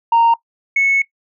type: tone pair in turn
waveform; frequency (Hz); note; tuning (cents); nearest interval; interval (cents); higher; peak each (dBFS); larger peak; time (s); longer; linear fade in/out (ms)
sine; 926 / 2202; A#5 / C#7; -12 / -12; octave + minor third; 1500; second; -7 / -10; first; 0.12-0.34 / 0.76-1.02; second; 5
effects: noise-tail reverb RT60 0.1 s tail -20 dB re dry + tanh soft clip ceiling -7 dBFS